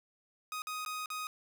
sawtooth tone with dropouts, 1250 Hz, D#6, 8 cents sharp, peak -33 dBFS, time 0.52-1.27 s, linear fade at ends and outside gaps 1 ms, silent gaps 0.62-0.67 / 0.85-0.861 / 1.059-1.102 s, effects none

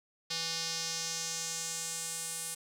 square tone with band-pass filter sweep, 164.81 Hz, E3, in tune, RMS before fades -37 dBFS, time 0.3-2.55 s, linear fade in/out 10 ms, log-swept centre 4700 to 9300 Hz, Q 2.5, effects none

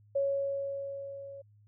sine tone with level ramp, 554.4 Hz, C#5, in tune, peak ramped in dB -25 to -43 dBFS, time 0.15-1.42 s, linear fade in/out 10 ms, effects added 104 Hz sine -58 dBFS peak until 1.67 s

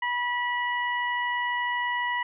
harmonic tone, 974 Hz, B5, 24 cents flat, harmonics 1 / 2 / 3, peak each -28 / -28 / -38 dBFS, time 0.02-2.23 s, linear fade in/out 5 ms, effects none

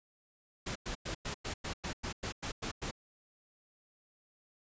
pink noise bursts, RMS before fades -38 dBFS, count 12, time 0.66-2.912 s, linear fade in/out 10 ms, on 96 ms, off 100 ms, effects resampled to 16000 Hz

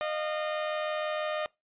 sawtooth tone pair together, 612.4 / 698.5 Hz, D#5 / F5, -28 / 0 cents, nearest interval major second, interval 228 cents, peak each -26 / -35 dBFS, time 0.01-1.46 s, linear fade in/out 0 ms, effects noise-tail reverb RT60 0.2 s tail -23 dB re dry + resampled to 8000 Hz

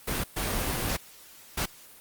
pink noise bursts at uneven times, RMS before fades -29 dBFS, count 3, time 0.07-0.24 / 0.36-0.97 / 1.57-1.66 s, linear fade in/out 10 ms, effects white hiss -51 dBFS RMS until 2 s + Opus 32 kbps

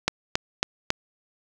click train, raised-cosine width 0.2 ms, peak -3 dBFS, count 4, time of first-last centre 0.08-0.904 s, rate 3.64 Hz, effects none

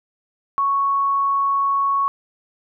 sine tone, 1108.7 Hz, C#6, in tune, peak -16 dBFS, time 0.58-2.08 s, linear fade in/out 0 ms, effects none

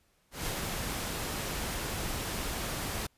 pink noise with ADSR envelope, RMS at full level -33 dBFS, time 0.31-3.07 s, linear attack 160 ms, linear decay 70 ms, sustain -2 dB, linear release 10 ms, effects pink hiss -70 dBFS RMS until 3.17 s + resampled to 32000 Hz

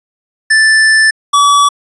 square tone pair in turn, 1760 / 1144.3 Hz, A6 / D6, 0 / -45 cents, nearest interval perfect fifth, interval 745 cents, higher first, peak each -6 dBFS, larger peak neither, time 0.5-1.11 / 1.33-1.69 s, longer first, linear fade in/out 10 ms, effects resampled to 24000 Hz

